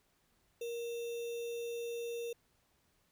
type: tone with sample-and-hold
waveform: sine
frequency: 469.7 Hz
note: A#4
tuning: 13 cents sharp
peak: -37 dBFS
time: 0.61-2.33 s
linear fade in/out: 5 ms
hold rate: 3150 Hz
effects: pink hiss -74 dBFS RMS until 3.11 s